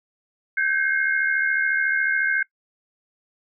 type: tone cluster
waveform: sine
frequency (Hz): 1552 / 1626 / 2146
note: G6 / G#6 / C7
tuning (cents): -18 / -37 / +43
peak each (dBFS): -21 / -27 / -25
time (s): 0.57-2.43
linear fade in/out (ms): 5
effects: noise-tail reverb RT60 0.1 s tail -22 dB re dry